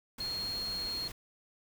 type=tone in noise; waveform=sine; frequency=4263 Hz; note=C8; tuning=32 cents sharp; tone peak=-34 dBFS; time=0.2-1.08 s; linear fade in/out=5 ms; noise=pink; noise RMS=-45 dBFS; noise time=0.18-1.12 s; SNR=+8 dB; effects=none